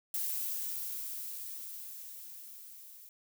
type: noise with level ramp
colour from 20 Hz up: violet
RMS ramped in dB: -34 to -53 dBFS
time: 0.14-3.09 s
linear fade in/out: 2 ms
effects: none